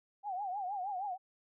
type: tone with vibrato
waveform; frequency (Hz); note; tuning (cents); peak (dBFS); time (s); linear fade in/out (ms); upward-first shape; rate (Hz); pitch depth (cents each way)
sine; 774; G5; -22; -35; 0.23-1.18; 50; triangle; 6.4; 160
effects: none